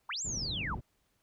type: linear two-way sweep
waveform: sine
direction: up then down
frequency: 784 to 7580 to 784 Hz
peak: -34 dBFS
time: 0.09-0.75 s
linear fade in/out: 5 ms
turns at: 0.23 s
type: low-pass noise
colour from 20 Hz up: white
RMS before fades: -40 dBFS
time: 0.24-0.81 s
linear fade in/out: 20 ms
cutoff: 160 Hz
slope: 12 dB/octave
effects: pink hiss -75 dBFS RMS until 1.22 s